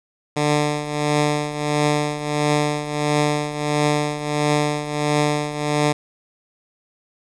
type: tone with tremolo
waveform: 10% pulse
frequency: 148.5 Hz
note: D3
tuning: 20 cents sharp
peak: -7 dBFS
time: 0.36-5.93 s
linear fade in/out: 10 ms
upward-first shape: triangle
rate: 1.5 Hz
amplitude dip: 75%
effects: resampled to 22050 Hz + 8-bit